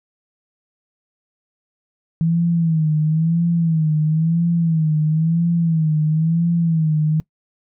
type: tone with vibrato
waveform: sine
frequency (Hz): 161.6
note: E3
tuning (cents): -34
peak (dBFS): -14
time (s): 2.21-7.2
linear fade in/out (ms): 0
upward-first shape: sine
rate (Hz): 0.99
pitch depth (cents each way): 92
effects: noise-tail reverb RT60 0.1 s tail -22 dB re dry